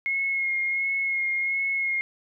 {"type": "tone with vibrato", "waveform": "sine", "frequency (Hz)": 2160, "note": "C#7", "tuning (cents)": -45, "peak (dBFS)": -23, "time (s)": [0.06, 2.01], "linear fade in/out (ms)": 0, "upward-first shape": "sine", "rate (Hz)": 1.4, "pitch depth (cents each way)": 21, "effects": []}